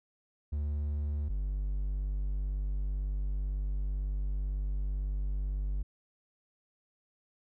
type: tone pair in turn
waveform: triangle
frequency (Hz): 73.42 / 49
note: D2 / G1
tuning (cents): 0 / 0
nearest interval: perfect fifth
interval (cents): 700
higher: first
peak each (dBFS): -28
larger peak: neither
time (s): 0.52-1.29 / 1.29-5.83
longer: second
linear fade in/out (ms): 10
effects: none